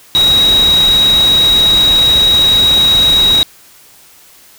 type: tone in noise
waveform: sine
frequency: 3818 Hz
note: A#7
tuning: 41 cents sharp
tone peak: -6 dBFS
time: 0.15-3.43 s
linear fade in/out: 0 ms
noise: pink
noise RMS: -20 dBFS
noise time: 0.15-3.43 s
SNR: +11 dB
effects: white hiss -42 dBFS RMS until 4.58 s